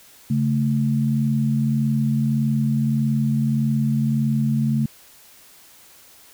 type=tone pair together; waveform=sine; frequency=139.03 / 220.7 Hz; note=C#3 / A3; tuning=+5 / +5 cents; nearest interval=minor sixth; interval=800 cents; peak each=-20 dBFS; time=0.3-4.86 s; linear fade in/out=5 ms; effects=white hiss -49 dBFS RMS until 6.33 s